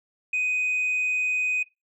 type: tone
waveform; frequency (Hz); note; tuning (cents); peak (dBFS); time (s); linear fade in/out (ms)
sine; 2500; D#7; +8; -21; 0.33-1.63; 5
effects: noise-tail reverb RT60 0.2 s tail -20 dB re dry + tanh soft clip ceiling -20 dBFS